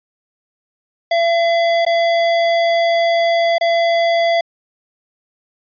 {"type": "tone with dropouts", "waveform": "square", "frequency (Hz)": 676, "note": "E5", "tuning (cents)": 43, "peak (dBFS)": -13, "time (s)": [1.11, 4.41], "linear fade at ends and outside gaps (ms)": 5, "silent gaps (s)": [[1.851, 1.864], [3.583, 3.61]], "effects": ["resampled to 11025 Hz"]}